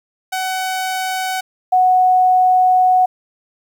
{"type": "tone pair in turn", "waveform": ["sawtooth", "sine"], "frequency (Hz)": [751, 738.1], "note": ["F#5", "F#5"], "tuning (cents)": [26, -4], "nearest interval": "unison", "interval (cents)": 30, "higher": "first", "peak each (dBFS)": [-15, -9], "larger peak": "second", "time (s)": [[0.32, 1.41], [1.72, 3.06]], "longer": "second", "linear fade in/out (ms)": 10, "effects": ["8-bit"]}